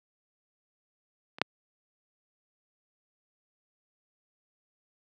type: clicks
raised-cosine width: 0.3 ms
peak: -26 / -6 dBFS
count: 2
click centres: 1.385 / 1.416 s
effects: high-pass 150 Hz 12 dB/octave